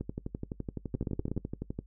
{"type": "two click trains", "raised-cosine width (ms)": 3, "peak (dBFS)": [-22, -19], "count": [22, 8], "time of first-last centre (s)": [[0.01, 1.79], [0.95, 1.377]], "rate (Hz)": [11.8, 16.4], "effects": ["noise-tail reverb RT60 0.1 s tail -20 dB re dry", "added 50 Hz sine -52 dBFS peak until 1.86 s"]}